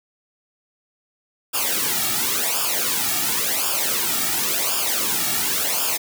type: noise with flanger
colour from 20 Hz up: white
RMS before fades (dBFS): -22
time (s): 1.53-5.98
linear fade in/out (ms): 20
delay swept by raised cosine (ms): 0.49 to 1.99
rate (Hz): 0.93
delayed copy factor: -0.8
effects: none